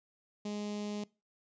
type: tone with notch filter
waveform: sawtooth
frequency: 207.7 Hz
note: G#3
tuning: in tune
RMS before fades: -38 dBFS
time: 0.45-1.04 s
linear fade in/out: 5 ms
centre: 1500 Hz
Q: 0.77
effects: noise-tail reverb RT60 0.3 s tail -23 dB re dry + resampled to 16000 Hz